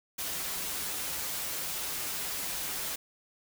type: noise with comb filter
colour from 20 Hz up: white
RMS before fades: -35 dBFS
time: 0.18-2.96 s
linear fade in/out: 10 ms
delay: 8.6 ms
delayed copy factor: -0.55
effects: none